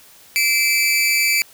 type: tone with amplitude modulation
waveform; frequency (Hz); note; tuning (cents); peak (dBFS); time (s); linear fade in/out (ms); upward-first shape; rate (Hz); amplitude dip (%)
sawtooth; 2326; D7; -17; -8; 0.36-1.42; 0; sine; 252; 75
effects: white hiss -47 dBFS RMS until 1.53 s